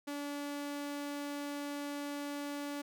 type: tone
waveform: sawtooth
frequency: 287.7 Hz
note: D4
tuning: 36 cents flat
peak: -34 dBFS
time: 0.07-2.82 s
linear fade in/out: 10 ms
effects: none